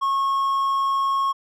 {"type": "tone", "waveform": "triangle", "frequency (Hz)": 1092, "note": "C#6", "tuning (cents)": -26, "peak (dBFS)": -17, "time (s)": [0.01, 1.33], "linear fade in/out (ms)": 20, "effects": []}